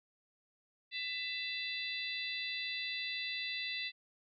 harmonic tone with a mistuned harmonic, 666 Hz, E5, 18 cents sharp, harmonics 3 / 4 / 5 / 6 / 7, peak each -42 / -41 / -43 / -42 / -49 dBFS, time 0.91-3.92 s, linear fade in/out 50 ms, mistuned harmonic 5, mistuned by +94 cents, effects MP3 96 kbps

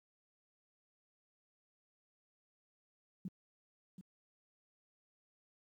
sine tone with echo, 185 Hz, F#3, in tune, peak -38 dBFS, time 3.25-3.28 s, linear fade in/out 2 ms, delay 730 ms, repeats 1, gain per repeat -10 dB, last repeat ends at 4.01 s, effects high-pass 100 Hz 12 dB/octave + 12-bit

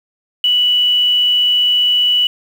sine tone with quantisation, 2955 Hz, F#7, 3 cents flat, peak -10 dBFS, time 0.44-2.27 s, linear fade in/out 2 ms, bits 6, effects none

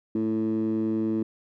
15% pulse tone with band-pass filter, 110.2 Hz, A2, 3 cents sharp, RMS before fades -26 dBFS, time 0.15-1.23 s, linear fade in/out 5 ms, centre 280 Hz, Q 9.8, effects none

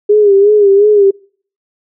sine tone with vibrato, 407.7 Hz, G#4, 32 cents flat, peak -4 dBFS, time 0.09-1.11 s, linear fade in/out 10 ms, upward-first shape sine, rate 2.8 Hz, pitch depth 70 cents each way, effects noise-tail reverb RT60 0.5 s tail -26 dB re dry

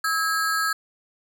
square ring-modulated tone, 1465 Hz, F#6, 18 cents flat, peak -19 dBFS, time 0.04-0.73 s, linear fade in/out 5 ms, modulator 169 Hz, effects none

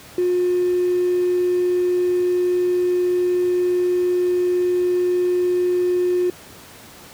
triangle tone with hard clipping, 358.7 Hz, F4, 46 cents sharp, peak -16 dBFS, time 0.18-6.3 s, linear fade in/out 2 ms, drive 3 dB, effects pink hiss -42 dBFS RMS until 7.13 s + high-pass 80 Hz 12 dB/octave

